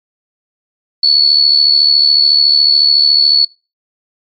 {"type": "tone with amplitude modulation", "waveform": "sine", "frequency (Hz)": 4422, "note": "C#8", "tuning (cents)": -5, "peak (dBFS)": -3, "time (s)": [1.03, 3.45], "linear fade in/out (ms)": 5, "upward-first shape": "sine", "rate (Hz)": 73.9, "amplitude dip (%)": 65, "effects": ["noise-tail reverb RT60 0.3 s tail -23 dB re dry", "MP3 48 kbps"]}